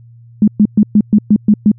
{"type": "tone bursts", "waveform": "sine", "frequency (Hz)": 209.4, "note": "G#3", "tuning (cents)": 15, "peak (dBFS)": -4, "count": 8, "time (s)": [0.42, 1.716], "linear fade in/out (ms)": 2, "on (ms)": 57, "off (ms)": 120, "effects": ["added 117 Hz sine -37 dBFS peak until 1.78 s"]}